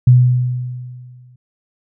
sine tone with exponential decay, 124.7 Hz, B2, 17 cents sharp, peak -3 dBFS, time 0.07-1.36 s, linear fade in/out 5 ms, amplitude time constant 280 ms, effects none

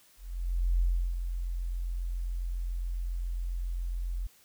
sine tone with ADSR envelope, 43.65 Hz, F1, in tune, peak -22 dBFS, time 0.17-4.27 s, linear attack 630 ms, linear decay 350 ms, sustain -8 dB, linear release 7 ms, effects white hiss -61 dBFS RMS until 4.44 s

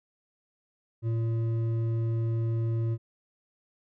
sine tone with hard clipping, 114.1 Hz, A#2, 37 cents flat, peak -27 dBFS, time 1.02-2.98 s, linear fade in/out 50 ms, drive 7 dB, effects none

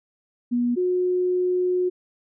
sine tone pair in turn, 242.1 / 362.7 Hz, B3 / F#4, -34 / -34 cents, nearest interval perfect fifth, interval 700 cents, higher second, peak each -19 dBFS, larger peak neither, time 0.51-0.76 / 0.76-1.9 s, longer second, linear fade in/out 20 ms, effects none

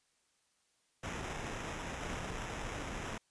pink noise with sample-and-hold, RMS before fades -41 dBFS, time 1.03-3.18 s, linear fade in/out 5 ms, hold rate 4410 Hz, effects white hiss -75 dBFS RMS until 3.3 s + resampled to 22050 Hz

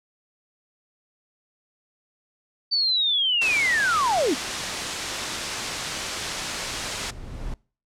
sine linear sweep, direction down, 4599 to 233.1 Hz, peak -19 dBFS, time 2.71-4.35 s, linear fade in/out 20 ms
white low-pass noise, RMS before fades -31 dBFS, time 3.41-7.11 s, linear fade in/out 10 ms, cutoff 6500 Hz, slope 12 dB/octave
brown noise with exponential growth, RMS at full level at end -31 dBFS, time 5.37-7.54 s, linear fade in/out 2 ms, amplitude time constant 470 ms
effects noise-tail reverb RT60 0.4 s tail -24 dB re dry + low-pass 10000 Hz 12 dB/octave

